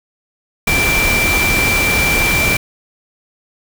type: tone in noise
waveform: sine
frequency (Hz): 2349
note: D7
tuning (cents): 0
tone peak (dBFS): -14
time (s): 0.67-2.57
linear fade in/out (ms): 5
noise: pink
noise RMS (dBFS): -17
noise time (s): 0.67-2.57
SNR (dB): 0
effects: none